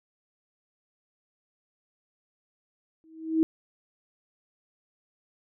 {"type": "tone with exponential growth", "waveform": "sine", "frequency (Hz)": 320.7, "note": "E4", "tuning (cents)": -48, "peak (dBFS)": -16, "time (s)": [3.04, 3.43], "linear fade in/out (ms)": 0, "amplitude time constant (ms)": 83, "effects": []}